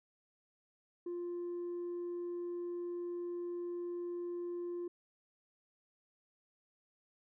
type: tone with tanh clipping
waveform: triangle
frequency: 349.5 Hz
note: F4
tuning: 1 cent sharp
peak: -38 dBFS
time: 1.06-4.88 s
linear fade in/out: 5 ms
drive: 6 dB
effects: none